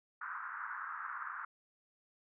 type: band-pass noise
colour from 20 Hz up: pink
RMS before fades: -43 dBFS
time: 0.21-1.45 s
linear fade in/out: 5 ms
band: 1100 to 1600 Hz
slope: 48 dB/octave
effects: none